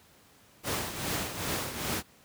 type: noise with tremolo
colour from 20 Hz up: pink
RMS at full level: -30 dBFS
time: 0.63-2.03 s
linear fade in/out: 50 ms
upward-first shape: triangle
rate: 2.5 Hz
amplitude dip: 65%
effects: pink hiss -59 dBFS RMS until 2.24 s + high-pass 80 Hz 12 dB/octave